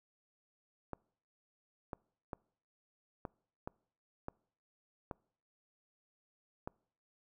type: clicks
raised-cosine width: 1 ms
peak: -26 dBFS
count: 8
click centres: 0.933 / 1.932 / 2.332 / 3.252 / 3.675 / 4.284 / 5.112 / 6.675 s
effects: noise-tail reverb RT60 0.6 s tail -26 dB re dry